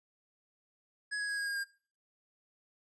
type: tone with pitch steps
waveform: square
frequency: 1677 / 1663.5 / 1650.1 / 1636.8 / 1623.6 / 1610.5 Hz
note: G#6 / G#6 / G#6 / G#6 / G#6 / G6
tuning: +16 / +2 / -12 / -26 / -40 / +46 cents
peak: -34 dBFS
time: 1.11-1.644 s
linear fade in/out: 20 ms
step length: 89 ms
effects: noise-tail reverb RT60 0.4 s tail -20 dB re dry + resampled to 24000 Hz